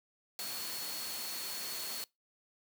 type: tone in noise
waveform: sine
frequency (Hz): 4364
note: C#8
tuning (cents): -28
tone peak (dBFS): -43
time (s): 0.39-2.04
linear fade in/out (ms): 0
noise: white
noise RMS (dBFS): -41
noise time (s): 0.39-2.04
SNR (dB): -5
effects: noise-tail reverb RT60 0.2 s tail -24 dB re dry + high-pass 150 Hz 12 dB/octave